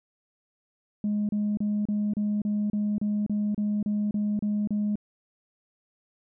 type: tone bursts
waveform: sine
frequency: 208.4 Hz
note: G#3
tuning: 6 cents sharp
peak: -22 dBFS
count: 14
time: 1.04-4.956 s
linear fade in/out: 2 ms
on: 250 ms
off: 32 ms
effects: tanh soft clip ceiling -21 dBFS